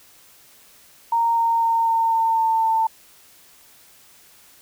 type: tone with pitch steps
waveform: sine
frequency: 926 / 920.7 / 915.4 / 910.1 / 904.9 / 899.6 / 894.5 Hz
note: A#5 / A#5 / A#5 / A#5 / A5 / A5 / A5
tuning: -12 / -22 / -32 / -42 / +48 / +38 / +28 cents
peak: -16 dBFS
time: 1.12-2.87 s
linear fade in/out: 5 ms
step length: 250 ms
effects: white hiss -51 dBFS RMS until 4.61 s